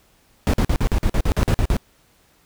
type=noise bursts; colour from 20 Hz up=brown; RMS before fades=-17 dBFS; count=12; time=0.47-1.767 s; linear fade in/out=0 ms; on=65 ms; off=47 ms; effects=pink hiss -58 dBFS RMS until 2.45 s